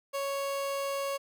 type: tone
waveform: 30% pulse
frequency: 554.4 Hz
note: C#5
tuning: in tune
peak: -28 dBFS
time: 0.13-1.18 s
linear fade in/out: 20 ms
effects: 11-bit